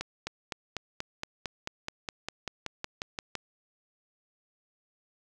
accelerating click train, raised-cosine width 0.2 ms, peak -16 dBFS, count 17, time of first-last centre 0.01-3.353 s, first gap 260 ms, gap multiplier 0.97, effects none

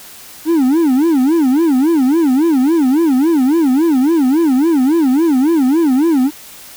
triangle tone with vibrato, 292.6 Hz, D4, 6 cents flat, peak -7 dBFS, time 0.45-6.31 s, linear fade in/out 50 ms, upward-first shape sine, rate 3.6 Hz, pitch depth 260 cents each way, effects white hiss -36 dBFS RMS until 6.76 s

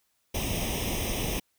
pink noise with comb filter, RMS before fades -30 dBFS, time 0.34-1.4 s, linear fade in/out 10 ms, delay 0.34 ms, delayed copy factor +0.85, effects white hiss -73 dBFS RMS until 1.58 s

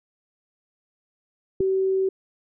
sine tone, 381.9 Hz, G4, 45 cents flat, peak -19 dBFS, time 1.6-2.09 s, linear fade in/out 5 ms
click, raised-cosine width 3 ms, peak -18 dBFS, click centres 1.606 s
effects none

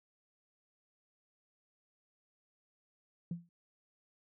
sine tone with exponential decay, 171.2 Hz, F3, 34 cents flat, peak -31 dBFS, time 3.31-3.49 s, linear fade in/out 2 ms, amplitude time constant 37 ms, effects tanh soft clip ceiling -30 dBFS + high-pass 80 Hz 12 dB/octave

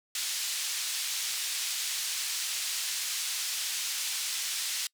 pink band-pass noise, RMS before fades -33 dBFS, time 0.15-4.87 s, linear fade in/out 2 ms, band 3400 to 10000 Hz, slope 12 dB/octave, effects noise-tail reverb RT60 0.1 s tail -26 dB re dry

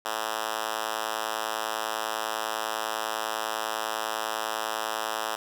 5% pulse tone with high-pass filter, 110 Hz, A2, in tune, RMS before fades -31 dBFS, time 0.05-5.36 s, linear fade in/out 5 ms, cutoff 680 Hz, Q 0.73, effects none

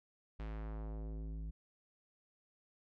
square tone with low-pass filter sweep, 53.8 Hz, A1, 38 cents flat, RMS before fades -43 dBFS, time 0.39-1.51 s, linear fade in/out 10 ms, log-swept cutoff 3100 to 160 Hz, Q 0.93, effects none

